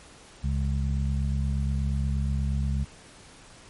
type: harmonic tone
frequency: 68.4 Hz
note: C#2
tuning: 23 cents flat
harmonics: 1 / 2 / 3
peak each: -25 / -29 / -34 dBFS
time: 0.43-2.85 s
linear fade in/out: 20 ms
effects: pink hiss -50 dBFS RMS until 3.69 s + MP3 48 kbps